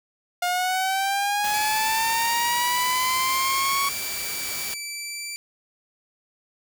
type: linear sweep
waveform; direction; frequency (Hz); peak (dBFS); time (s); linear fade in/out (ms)
sawtooth; up; 708 to 1118; -18; 0.42-3.89; 5
type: noise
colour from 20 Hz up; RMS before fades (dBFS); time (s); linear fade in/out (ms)
white; -32; 1.44-4.74; 0
type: tone with vibrato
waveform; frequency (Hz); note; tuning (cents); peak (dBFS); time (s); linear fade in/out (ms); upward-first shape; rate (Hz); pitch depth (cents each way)
15% pulse; 2325; D7; -18; -24; 1.54-5.36; 0; triangle; 0.59; 10
effects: none